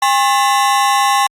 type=ring-modulated tone; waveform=40% pulse; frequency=942 Hz; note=A#5; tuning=18 cents sharp; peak=-7 dBFS; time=0.02-1.27 s; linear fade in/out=5 ms; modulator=135 Hz; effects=low-pass 12000 Hz 12 dB/octave + Opus 48 kbps